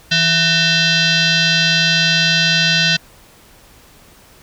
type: tone with frequency modulation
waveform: sine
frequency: 670 Hz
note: E5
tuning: 28 cents sharp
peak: -11 dBFS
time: 0.11-2.97 s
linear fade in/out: 10 ms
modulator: 834 Hz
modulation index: 5.2
effects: pink hiss -46 dBFS RMS until 4.42 s